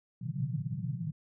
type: band-pass noise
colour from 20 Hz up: white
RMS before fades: -35 dBFS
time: 0.21-1.12 s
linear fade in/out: 5 ms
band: 110 to 180 Hz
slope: 96 dB/octave
effects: none